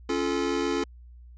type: chord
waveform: square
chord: Db augmented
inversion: none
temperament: just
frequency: 277.2 / 346.5 / 433.1 Hz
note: Db4 / F4 / A4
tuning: 0 / -14 / -27 cents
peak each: -30 dBFS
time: 0.09-0.84 s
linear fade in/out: 5 ms
effects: added 60 Hz sine -45 dBFS peak until 1.37 s + resampled to 16000 Hz